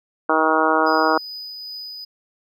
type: harmonic tone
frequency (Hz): 158.3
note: D#3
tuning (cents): +30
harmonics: 2 / 3 / 4 / 5 / 6 / 7 / 8 / 9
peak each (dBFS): -23 / -23 / -23 / -23 / -23 / -23 / -23 / -23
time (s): 0.29-1.18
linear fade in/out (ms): 5
type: tone with tremolo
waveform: triangle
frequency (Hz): 4978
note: D#8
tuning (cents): 0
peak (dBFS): -29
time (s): 0.86-2.05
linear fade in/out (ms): 10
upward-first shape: triangle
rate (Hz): 2.5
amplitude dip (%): 25
effects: none